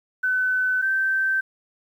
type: tone pair in turn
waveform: sine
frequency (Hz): 1511 / 1553.5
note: F#6 / G6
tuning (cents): +36 / -16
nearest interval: unison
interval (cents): 48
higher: second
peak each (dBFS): -19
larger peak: neither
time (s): 0.23-0.82 / 0.82-1.41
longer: neither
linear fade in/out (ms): 10
effects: 9-bit